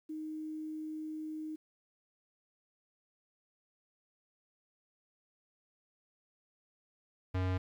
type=tone pair in turn; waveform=sine / square; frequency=311.1 / 92.49 Hz; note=D#4 / F#2; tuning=0 / 0 cents; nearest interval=octave + major sixth; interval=2100 cents; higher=first; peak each=-38 / -31 dBFS; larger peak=second; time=0.09-1.56 / 7.34-7.58 s; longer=first; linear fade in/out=10 ms; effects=low-pass 3000 Hz 12 dB/octave + 11-bit